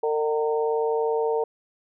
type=harmonic tone with a mistuned harmonic; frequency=151.6 Hz; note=D#3; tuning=45 cents flat; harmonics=3 / 4 / 5 / 6; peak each=-22 / -32 / -32 / -31 dBFS; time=0.03-1.44 s; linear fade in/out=5 ms; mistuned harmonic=6; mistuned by=+17 cents; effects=none